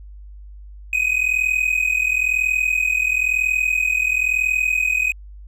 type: tone pair together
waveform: triangle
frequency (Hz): 2489 / 2530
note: D#7 / D#7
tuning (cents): 0 / +28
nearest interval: unison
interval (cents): 28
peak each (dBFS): -18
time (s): 0.93-5.12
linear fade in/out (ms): 2
effects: added 50 Hz sine -36 dBFS peak until 5.47 s